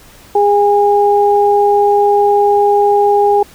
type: tone pair together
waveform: sine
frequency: 409.3 / 816.2 Hz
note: G#4 / G#5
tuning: -25 / -30 cents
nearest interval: octave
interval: 1195 cents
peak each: -10 dBFS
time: 0.35-3.43 s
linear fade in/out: 5 ms
effects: pink hiss -41 dBFS RMS until 3.54 s